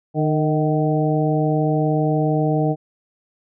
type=harmonic tone with a mistuned harmonic; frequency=152.8 Hz; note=D#3; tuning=31 cents flat; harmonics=1 / 2 / 3 / 4 / 5; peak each=-19 / -22 / -24 / -25 / -26 dBFS; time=0.14-2.76 s; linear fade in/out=50 ms; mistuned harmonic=4; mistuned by=+49 cents; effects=none